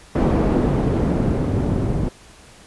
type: noise with low-pass filter sweep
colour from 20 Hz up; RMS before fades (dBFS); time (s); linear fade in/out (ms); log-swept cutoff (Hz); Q
white; -19; 0.15-2.09; 5; 400 to 220; 0.7
effects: pink hiss -46 dBFS RMS until 2.66 s + resampled to 24000 Hz